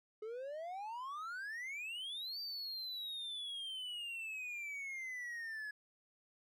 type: exponential two-way sweep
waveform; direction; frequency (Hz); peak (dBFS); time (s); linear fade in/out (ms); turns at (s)
triangle; up then down; 421 to 4682 to 1684; -40; 0.22-5.71; 5; 2.4
effects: none